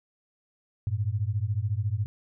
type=beating tone pair; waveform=sine; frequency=97.4 / 111.4 Hz; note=G2 / A2; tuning=-11 / +22 cents; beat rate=14 Hz; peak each=-28 dBFS; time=0.87-2.06 s; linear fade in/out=0 ms; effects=none